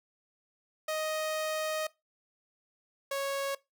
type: tone pair in turn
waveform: sawtooth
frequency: 624 / 552.3 Hz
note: D#5 / C#5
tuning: +5 / -6 cents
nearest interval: major second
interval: 211 cents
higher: first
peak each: -27 dBFS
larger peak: neither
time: 0.88-1.87 / 3.11-3.55 s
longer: first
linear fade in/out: 5 ms
effects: noise-tail reverb RT60 0.2 s tail -20 dB re dry